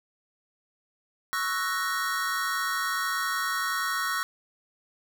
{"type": "chord", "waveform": "square", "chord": "F# dominant seventh", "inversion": "second", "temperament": "equal", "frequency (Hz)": [1108.7, 1318.5, 1480, 1864.7], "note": ["C#6", "E6", "F#6", "A#6"], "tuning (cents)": [0, 0, 0, 0], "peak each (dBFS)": -33, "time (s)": [1.33, 4.23], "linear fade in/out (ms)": 0, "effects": []}